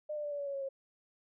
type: tone with pitch steps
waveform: sine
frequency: 604 / 594.7 / 585.5 / 576.4 / 567.5 / 558.7 / 550 / 541.5 Hz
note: D5 / D5 / D5 / D5 / C#5 / C#5 / C#5 / C#5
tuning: +48 / +22 / -5 / -33 / +41 / +13 / -14 / -41 cents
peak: -35 dBFS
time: 0.09-0.69 s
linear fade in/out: 10 ms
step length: 75 ms
effects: none